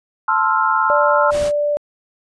sine chord, F major seventh, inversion first, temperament equal, 880 / 1046.5 / 1318.5 / 1396.9 Hz, A5 / C6 / E6 / F6, 0 / 0 / 0 / 0 cents, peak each -19 dBFS, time 0.28-1.31 s, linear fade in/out 5 ms
sine tone, 587.3 Hz, D5, in tune, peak -15 dBFS, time 0.9-1.77 s, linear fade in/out 0 ms
pink noise, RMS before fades -28 dBFS, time 1.3-1.52 s, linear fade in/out 50 ms
effects resampled to 22050 Hz

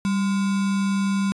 sine tone with sample-and-hold, 196 Hz, G3, in tune, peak -19 dBFS, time 0.05-1.32 s, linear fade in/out 0 ms, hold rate 1225 Hz, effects resampled to 22050 Hz

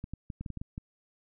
clicks, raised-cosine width 5 ms, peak -25 dBFS, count 9, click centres 0.041 / 0.136 / 0.302 / 0.41 / 0.462 / 0.503 / 0.573 / 0.615 / 0.779 s, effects none

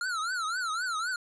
square tone with vibrato, 1384 Hz, F6, 16 cents flat, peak -30 dBFS, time 0.01-1.16 s, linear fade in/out 2 ms, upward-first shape triangle, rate 3.9 Hz, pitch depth 200 cents each way, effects resampled to 22050 Hz + 11-bit

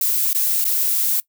violet noise with dropouts, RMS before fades -19 dBFS, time 0.01-1.2 s, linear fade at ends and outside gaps 2 ms, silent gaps 0.331-0.348 / 0.643-0.651 s, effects noise-tail reverb RT60 0.1 s tail -21 dB re dry

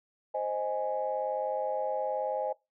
sine chord, Ab major, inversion first, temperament equal, 523.3 / 622.3 / 830.6 Hz, C5 / Eb5 / Ab5, 0 / 0 / 0 cents, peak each -33 dBFS, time 0.34-2.53 s, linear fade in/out 10 ms, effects noise-tail reverb RT60 0.2 s tail -20 dB re dry + tanh soft clip ceiling -19 dBFS

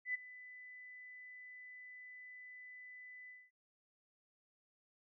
sine tone with ADSR envelope, 1999 Hz, B6, 20 cents sharp, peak -33 dBFS, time 0.05-3.51 s, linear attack 94 ms, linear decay 15 ms, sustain -18 dB, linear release 220 ms, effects none

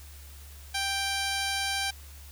10% pulse tone with low-pass filter, 786 Hz, G5, 4 cents sharp, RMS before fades -30 dBFS, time 0.74-1.91 s, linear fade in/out 10 ms, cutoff 8500 Hz, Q 3.2, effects added 71 Hz sine -45 dBFS peak until 2.31 s + white hiss -52 dBFS RMS until 2.31 s

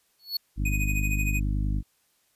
square tone with exponential growth, 4395 Hz, C#8, 16 cents flat, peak -23 dBFS, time 0.19-0.37 s, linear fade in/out 5 ms, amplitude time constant 37 ms
harmonic tone, 50.6 Hz, G#1, 44 cents flat, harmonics 1 / 2 / 3 / 4 / 5 / 6, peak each -25 / -31 / -35 / -37 / -39 / -41 dBFS, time 0.56-1.83 s, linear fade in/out 50 ms
square tone with tremolo, 2494 Hz, D#7, 3 cents sharp, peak -27 dBFS, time 0.65-1.4 s, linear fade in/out 5 ms, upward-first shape sine, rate 13 Hz, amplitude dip 75%
effects white hiss -68 dBFS RMS until 2.35 s + resampled to 32000 Hz

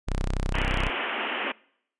sawtooth tone, 32 Hz, C1, 38 cents flat, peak -21 dBFS, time 0.07-0.9 s, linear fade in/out 20 ms
white band-pass noise, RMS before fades -30 dBFS, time 0.54-1.52 s, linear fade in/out 5 ms, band 210 to 3100 Hz, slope 96 dB/octave
effects noise-tail reverb RT60 0.7 s tail -24 dB re dry + resampled to 22050 Hz

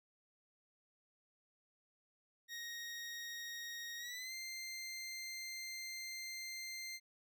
20% pulse tone with pitch glide, 1874 to 2091 Hz, A#6 to C7, +9 to -2 cents, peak -39 dBFS, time 2.48-7 s, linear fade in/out 50 ms, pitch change +189 cents, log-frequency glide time 3.98-4.33 s, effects none

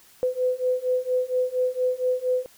sine beating tone pair, 503 / 507.3 Hz, B4 / B4, +32 / +46 cents, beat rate 4.3 Hz, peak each -25 / -24 dBFS, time 0.23-2.46 s, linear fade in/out 0 ms, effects white hiss -54 dBFS RMS until 2.57 s

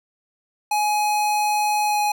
square tone with pitch glide, 840 to 834.2 Hz, G#5 to G#5, +19 to +7 cents, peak -19 dBFS, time 0.71-2.12 s, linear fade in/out 5 ms, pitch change -12 cents, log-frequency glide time 1.85-1.99 s, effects none

